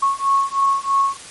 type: beating tone pair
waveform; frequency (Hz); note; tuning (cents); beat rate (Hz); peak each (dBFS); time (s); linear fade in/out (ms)
sine; 1098 / 1101.1; C#6 / C#6; -17 / -12; 3.1; -18; 0.02-1.17; 10
effects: white hiss -37 dBFS RMS until 1.3 s + MP3 48 kbps